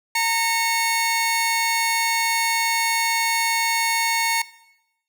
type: tone pair together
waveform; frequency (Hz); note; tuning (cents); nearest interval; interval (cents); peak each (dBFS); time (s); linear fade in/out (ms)
sawtooth; 916.5 / 2200; A#5 / C#7; -30 / -14; octave + minor third; 1516; -18; 0.15-4.42; 5
effects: noise-tail reverb RT60 0.9 s tail -19 dB re dry